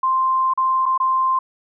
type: tone with dropouts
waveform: sine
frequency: 1046.5 Hz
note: C6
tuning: in tune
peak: -15 dBFS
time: 0.03-1.39 s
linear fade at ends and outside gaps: 5 ms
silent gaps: 0.537-0.575 / 0.857-0.861 / 0.978-1 s
effects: none